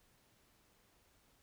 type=silence; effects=pink hiss -71 dBFS RMS until 1.42 s